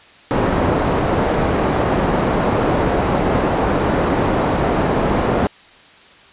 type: low-pass noise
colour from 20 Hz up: white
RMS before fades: -17 dBFS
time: 0.31-5.47 s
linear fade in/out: 0 ms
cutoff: 690 Hz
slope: 12 dB/octave
effects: white hiss -45 dBFS RMS until 6.32 s + resampled to 8000 Hz